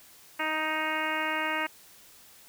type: harmonic tone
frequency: 312.2 Hz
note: D#4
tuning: 6 cents sharp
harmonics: 1 / 2 / 3 / 4 / 5 / 6 / 7 / 8 / 9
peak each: -38 / -37 / -34 / -36 / -35 / -35 / -35 / -39 / -39 dBFS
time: 0.39-1.67 s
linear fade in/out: 10 ms
effects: white hiss -54 dBFS RMS until 2.48 s